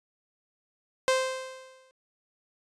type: tone with exponential decay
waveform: sawtooth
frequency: 521 Hz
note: C5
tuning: 7 cents flat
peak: -16 dBFS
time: 1.08-1.91 s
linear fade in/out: 0 ms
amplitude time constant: 180 ms
effects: resampled to 22050 Hz